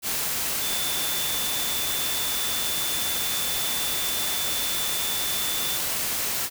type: tone in noise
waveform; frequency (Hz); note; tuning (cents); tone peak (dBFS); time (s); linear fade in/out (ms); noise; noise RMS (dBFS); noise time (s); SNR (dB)
sine; 3520; A7; 0; -31; 0.59-5.8; 50; white; -27; 0.02-6.5; -7
effects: none

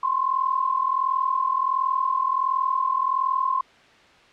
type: tone pair together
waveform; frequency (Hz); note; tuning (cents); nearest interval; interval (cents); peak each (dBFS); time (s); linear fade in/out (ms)
sine; 1033.6 / 1075; C6 / C6; -21 / +47; minor second; 68; -23; 0.03-3.61; 5
effects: white hiss -52 dBFS RMS until 4.32 s + low-pass 3000 Hz 12 dB/octave

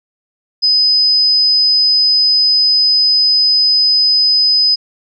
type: tone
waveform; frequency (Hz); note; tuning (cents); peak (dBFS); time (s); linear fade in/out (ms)
sine; 5020; D#8; +15; -8; 0.62-4.76; 20
effects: none

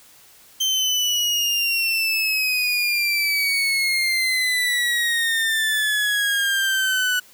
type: exponential sweep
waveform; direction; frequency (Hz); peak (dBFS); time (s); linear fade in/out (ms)
30% pulse; down; 3123 to 1480; -16; 0.6-7.2; 10
effects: white hiss -50 dBFS RMS until 7.33 s

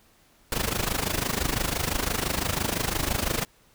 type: noise with amplitude modulation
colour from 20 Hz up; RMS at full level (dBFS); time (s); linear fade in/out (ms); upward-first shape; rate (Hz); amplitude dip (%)
pink; -24; 0.52-3.45; 2; sine; 25.9; 80
effects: pink hiss -60 dBFS RMS until 3.74 s

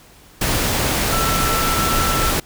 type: tone in noise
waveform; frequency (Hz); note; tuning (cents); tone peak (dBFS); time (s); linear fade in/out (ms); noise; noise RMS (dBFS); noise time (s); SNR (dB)
sine; 1333; E6; +19; -21; 1.12-2.31; 5; pink; -19; 0.41-2.4; -5
effects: pink hiss -47 dBFS RMS until 2.45 s

